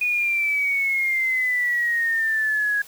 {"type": "exponential sweep", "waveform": "sine", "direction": "down", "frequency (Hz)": [2477, 1655], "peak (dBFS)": -19, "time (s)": [0.01, 2.82], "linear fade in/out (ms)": 5, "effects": ["white hiss -46 dBFS RMS until 2.87 s"]}